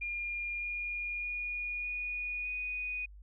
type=tone with pitch steps; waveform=sine; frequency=2413 / 2428 / 2444 / 2459 / 2475 Hz; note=D7 / D#7 / D#7 / D#7 / D#7; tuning=+46 / -43 / -32 / -21 / -10 cents; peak=-34 dBFS; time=0.01-3.06 s; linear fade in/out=10 ms; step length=610 ms; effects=added 50 Hz sine -49 dBFS peak until 3.22 s